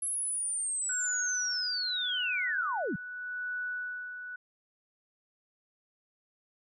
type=linear sweep; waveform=sine; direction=down; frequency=11000 to 137.3 Hz; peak=-30 dBFS; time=0.02-2.96 s; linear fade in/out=5 ms
type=tone with tremolo; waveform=sine; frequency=1480 Hz; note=F#6; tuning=in tune; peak=-32 dBFS; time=0.89-4.36 s; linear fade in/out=5 ms; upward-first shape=sine; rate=0.83 Hz; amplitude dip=55%
effects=none